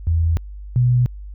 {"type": "tone pair in turn", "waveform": "sine", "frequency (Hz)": [82.41, 123.48], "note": ["E2", "B2"], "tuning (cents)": [0, 0], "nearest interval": "perfect fifth", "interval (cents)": 700, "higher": "second", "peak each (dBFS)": [-14, -12], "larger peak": "second", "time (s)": [[0.07, 0.37], [0.76, 1.06]], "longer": "neither", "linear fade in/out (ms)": 0, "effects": ["added 50 Hz sine -31 dBFS peak until 1.34 s"]}